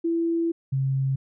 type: tone pair in turn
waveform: sine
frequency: 333.9 / 134.51 Hz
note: E4 / C3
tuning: +22 / +48 cents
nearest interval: octave + major third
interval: 1574 cents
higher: first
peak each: -21 dBFS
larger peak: neither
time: 0.04-0.52 / 0.72-1.16 s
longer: first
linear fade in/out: 10 ms
effects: none